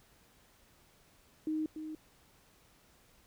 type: tone with echo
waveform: sine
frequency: 311.4 Hz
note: D#4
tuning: 2 cents sharp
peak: -31 dBFS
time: 1.47-1.66 s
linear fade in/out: 2 ms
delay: 290 ms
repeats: 1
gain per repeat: -8 dB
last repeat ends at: 1.95 s
effects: pink hiss -65 dBFS RMS until 3.26 s